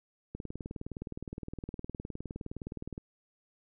click train, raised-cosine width 3 ms, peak -26 dBFS, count 52, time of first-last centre 0.35-2.979 s, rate 19.4 Hz, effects none

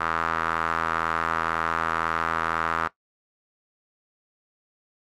sawtooth tone with band-pass filter, 82 Hz, E2, 9 cents flat, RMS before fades -26 dBFS, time 0-2.88 s, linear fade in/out 10 ms, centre 1300 Hz, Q 3.8, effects noise-tail reverb RT60 0.1 s tail -17 dB re dry + AAC 64 kbps

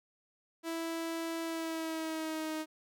sawtooth tone with pitch glide, 329.6 to 312.5 Hz, E4 to D#4, 0 to +8 cents, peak -31 dBFS, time 0.63-2.66 s, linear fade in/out 50 ms, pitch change -92 cents, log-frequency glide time 1.42-2.55 s, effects none

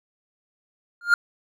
triangle tone with exponential growth, 1407 Hz, F6, 12 cents sharp, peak -7 dBFS, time 1.01-1.14 s, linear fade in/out 2 ms, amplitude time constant 28 ms, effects none

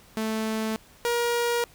sawtooth tone pair in turn, 219.7 / 475 Hz, A3 / A#4, -2 / +33 cents, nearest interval octave + minor second, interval 1335 cents, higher second, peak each -22 / -19 dBFS, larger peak second, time 0.17-0.76 / 1.05-1.64 s, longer neither, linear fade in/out 0 ms, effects pink hiss -54 dBFS RMS until 1.74 s

